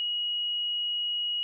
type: tone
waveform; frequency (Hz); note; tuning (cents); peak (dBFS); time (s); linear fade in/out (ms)
sine; 2900; F#7; -35; -27; 0-1.43; 0
effects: none